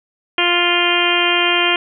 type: harmonic tone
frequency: 349.7 Hz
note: F4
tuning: 2 cents sharp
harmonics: 1 / 2 / 3 / 4 / 5 / 6 / 7 / 8 / 9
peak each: -21 / -23 / -23 / -23 / -24 / -23 / -20 / -20 / -20 dBFS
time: 0.38-1.76 s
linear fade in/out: 2 ms
effects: none